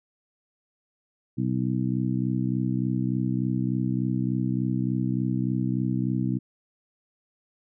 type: harmonic tone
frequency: 63.4 Hz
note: B1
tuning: 46 cents sharp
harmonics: 2 / 3 / 4 / 5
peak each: -27 / -28 / -29 / -32 dBFS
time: 1.37-6.39 s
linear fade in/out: 20 ms
effects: none